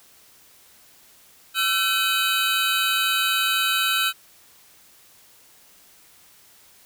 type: tone cluster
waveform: square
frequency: 1342 / 1526 / 2530 / 3032 / 3846 Hz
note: E6 / G6 / D#7 / F#7 / B7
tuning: +31 / -47 / +28 / +42 / -47 cents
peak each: -27 dBFS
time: 1.54-4.13 s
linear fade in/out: 50 ms
effects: white hiss -53 dBFS RMS until 6.85 s